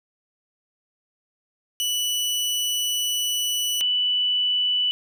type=tone pair in turn; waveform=sawtooth / sine; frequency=2960 / 2973 Hz; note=F#7 / F#7; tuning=0 / +8 cents; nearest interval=unison; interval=8 cents; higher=second; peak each=-19 dBFS; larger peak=neither; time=1.8-3.81 / 3.81-4.91 s; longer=first; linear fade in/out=0 ms; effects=none